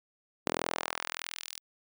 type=tone with high-pass filter sweep; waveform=sawtooth; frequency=41.59 Hz; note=E1; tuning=16 cents sharp; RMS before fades=-37 dBFS; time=0.46-1.6 s; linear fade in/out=10 ms; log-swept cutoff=320 to 4900 Hz; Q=0.96; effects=none